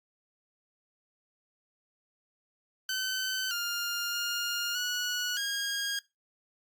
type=tone with pitch steps; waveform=15% pulse; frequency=1526 / 1406 / 1414 / 1464 / 1628 Hz; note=G6 / F6 / F6 / F#6 / G#6; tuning=-47 / +11 / +21 / -19 / -35 cents; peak=-24 dBFS; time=2.89-5.99 s; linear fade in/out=2 ms; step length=620 ms; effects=noise-tail reverb RT60 0.2 s tail -19 dB re dry + Opus 48 kbps